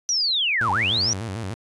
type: linear two-way sweep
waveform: sine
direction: down then up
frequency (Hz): 5920 to 795 to 5920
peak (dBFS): -19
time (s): 0.09-1.13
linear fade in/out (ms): 0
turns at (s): 0.71
type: tone with vibrato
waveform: sawtooth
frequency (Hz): 103.9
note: G#2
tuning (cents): +1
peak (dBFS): -24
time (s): 0.61-1.54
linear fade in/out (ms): 0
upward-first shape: square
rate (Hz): 6.7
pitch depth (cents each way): 160
effects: resampled to 24000 Hz